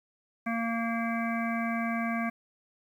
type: harmonic tone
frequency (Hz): 230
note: A#3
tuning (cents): -23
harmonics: 1 / 3 / 5 / 7 / 9 / 10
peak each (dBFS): -30 / -35 / -37 / -38 / -40 / -40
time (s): 0.46-2.3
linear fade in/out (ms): 10
effects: 10-bit